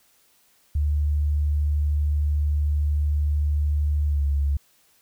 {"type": "tone with pitch glide", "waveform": "sine", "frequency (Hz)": [73.9, 70.81], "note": ["D2", "C#2"], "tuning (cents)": [11, 37], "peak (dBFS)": -19, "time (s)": [0.75, 4.57], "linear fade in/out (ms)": 5, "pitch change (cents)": -74, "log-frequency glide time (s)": [4.08, 4.23], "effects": ["white hiss -61 dBFS RMS until 5.01 s"]}